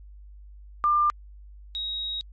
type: tone pair in turn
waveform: sine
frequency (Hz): 1195 / 3794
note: D6 / A#7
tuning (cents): +30 / +30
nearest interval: octave + minor sixth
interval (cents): 2000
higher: second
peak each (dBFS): -18 / -28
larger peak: first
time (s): 0.84-1.1 / 1.75-2.21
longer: second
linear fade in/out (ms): 0
effects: added 50 Hz sine -43 dBFS peak until 2.32 s + MP3 32 kbps